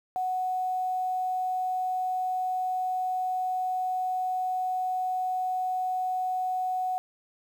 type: tone with quantisation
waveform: sine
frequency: 740 Hz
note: F#5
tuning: in tune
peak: -26 dBFS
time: 0.16-6.98 s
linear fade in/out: 0 ms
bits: 9
effects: none